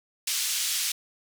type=band-pass noise; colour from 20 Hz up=white; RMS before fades=-28 dBFS; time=0.27-0.92 s; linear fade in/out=5 ms; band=2800 to 8500 Hz; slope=12 dB/octave; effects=none